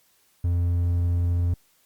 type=tone; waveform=triangle; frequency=87 Hz; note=F2; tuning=6 cents flat; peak=-18 dBFS; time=0.44-1.54 s; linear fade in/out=5 ms; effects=white hiss -63 dBFS RMS until 1.85 s + Opus 48 kbps